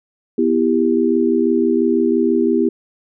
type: chord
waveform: sine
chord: E minor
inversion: second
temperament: equal with one note detuned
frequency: 246.9 / 329.6 / 395.6 Hz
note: B3 / E4 / G4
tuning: 0 / 0 / +16 cents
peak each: -17 dBFS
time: 0.38-2.69 s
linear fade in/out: 5 ms
effects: none